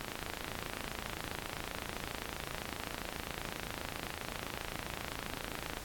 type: click train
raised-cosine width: 0.3 ms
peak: -21 dBFS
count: 160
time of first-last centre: 0.01-5.771 s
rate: 27.6 Hz
effects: pink hiss -46 dBFS RMS until 5.84 s + AAC 64 kbps